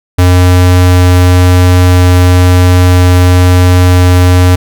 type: tone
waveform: square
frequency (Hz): 90.1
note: F#2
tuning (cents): -45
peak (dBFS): -3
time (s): 0.18-4.56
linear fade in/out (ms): 10
effects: none